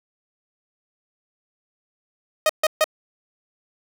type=tone bursts; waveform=sawtooth; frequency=622.3 Hz; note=D#5; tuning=in tune; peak=-11 dBFS; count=3; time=2.46-2.842 s; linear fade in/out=2 ms; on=34 ms; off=140 ms; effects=none